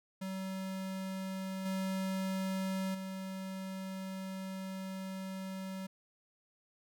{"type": "tone with level steps", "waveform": "square", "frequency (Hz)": 190.2, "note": "F#3", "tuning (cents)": 48, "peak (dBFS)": [-38, -34, -40], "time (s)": [0.21, 5.87], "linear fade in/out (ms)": 10, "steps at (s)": [1.65, 2.94], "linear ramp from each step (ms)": 10, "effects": []}